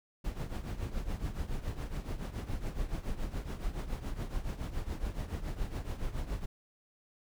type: noise with tremolo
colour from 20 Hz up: brown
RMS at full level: -33 dBFS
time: 0.24-6.46 s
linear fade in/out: 10 ms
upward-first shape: triangle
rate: 7.1 Hz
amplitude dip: 80%
effects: none